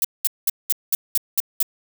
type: noise bursts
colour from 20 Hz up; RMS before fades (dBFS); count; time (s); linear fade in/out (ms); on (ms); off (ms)
violet; -18; 8; 0.02-1.628; 2; 26; 200
effects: none